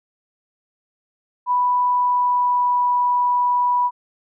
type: tone with pitch glide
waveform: sine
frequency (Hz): 987.8 to 981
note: B5 to B5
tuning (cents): 0 to -12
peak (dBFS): -15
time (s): 1.46-3.91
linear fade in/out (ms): 50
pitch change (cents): -12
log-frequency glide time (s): 1.84-2.87
effects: none